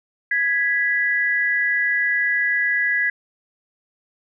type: tone pair together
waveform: sine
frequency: 1662 / 1971.9 Hz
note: G#6 / B6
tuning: +1 / -3 cents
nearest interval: minor third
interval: 296 cents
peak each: -20 dBFS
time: 0.31-3.1 s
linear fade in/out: 5 ms
effects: none